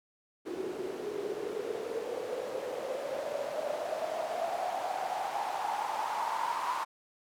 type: noise with band-pass filter sweep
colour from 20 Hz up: white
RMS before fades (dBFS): -35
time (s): 0.45-6.85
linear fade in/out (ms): 20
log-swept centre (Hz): 360 to 1000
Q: 8.4
effects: none